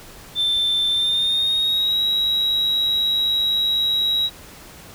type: tone with pitch glide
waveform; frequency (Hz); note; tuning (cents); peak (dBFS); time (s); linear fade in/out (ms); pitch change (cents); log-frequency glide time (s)
sine; 3553 to 3852; A7 to B7; +16 to -44; -15; 0.35-4.3; 50; +140; 0.9-2.01
effects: tanh soft clip ceiling -15 dBFS + pink hiss -42 dBFS RMS until 4.94 s